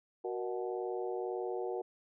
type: harmonic tone with a mistuned harmonic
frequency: 123.3 Hz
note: B2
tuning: 2 cents flat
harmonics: 3 / 4 / 5 / 6 / 7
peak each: -37 / -39 / -46 / -43 / -49 dBFS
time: 0.24-1.82 s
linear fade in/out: 10 ms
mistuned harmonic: 4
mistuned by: -77 cents
effects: none